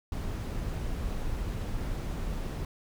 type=noise; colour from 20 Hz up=brown; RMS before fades=-33 dBFS; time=0.12-2.65 s; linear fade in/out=2 ms; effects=none